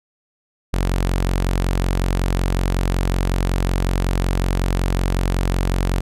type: tone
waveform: sawtooth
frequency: 45.4 Hz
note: F#1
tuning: 32 cents flat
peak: -13 dBFS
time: 0.73-6.01 s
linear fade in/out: 10 ms
effects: resampled to 32000 Hz